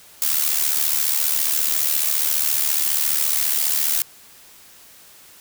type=noise with amplitude modulation; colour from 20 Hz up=blue; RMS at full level=-17 dBFS; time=0.22-4.02 s; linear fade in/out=0 ms; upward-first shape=sine; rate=74.6 Hz; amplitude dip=70%; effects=white hiss -47 dBFS RMS until 5.4 s